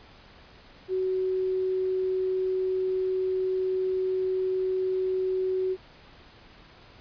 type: tone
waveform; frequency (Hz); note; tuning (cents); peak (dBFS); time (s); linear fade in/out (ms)
sine; 374; F#4; +19; -24; 0.88-5.77; 50
effects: pink hiss -52 dBFS RMS until 7 s + resampled to 11025 Hz